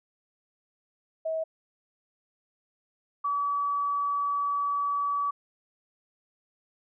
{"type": "tone pair in turn", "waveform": "sine", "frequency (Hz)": [642, 1143.9], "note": ["E5", "D6"], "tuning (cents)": [-46, -46], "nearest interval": "minor seventh", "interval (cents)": 1000, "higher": "second", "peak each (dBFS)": [-27, -25], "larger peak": "second", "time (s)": [[1.25, 1.44], [3.24, 5.31]], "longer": "second", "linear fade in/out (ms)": 10, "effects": []}